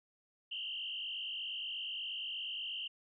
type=tone with frequency modulation; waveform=sine; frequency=2960 Hz; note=F#7; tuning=in tune; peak=-38 dBFS; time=0.51-2.88 s; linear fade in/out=10 ms; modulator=48.4 Hz; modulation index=4; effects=none